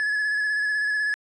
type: tone with vibrato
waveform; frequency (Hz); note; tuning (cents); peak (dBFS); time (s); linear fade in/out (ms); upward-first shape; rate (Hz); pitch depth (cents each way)
triangle; 1702; G#6; +42; -20; 0-1.14; 0; square; 16; 21
effects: resampled to 24000 Hz